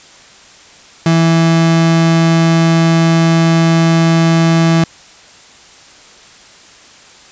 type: tone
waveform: 35% pulse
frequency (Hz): 164.81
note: E3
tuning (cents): 0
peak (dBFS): -6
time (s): 1.06-4.84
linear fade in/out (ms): 2
effects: white hiss -40 dBFS RMS until 7.31 s + resampled to 16000 Hz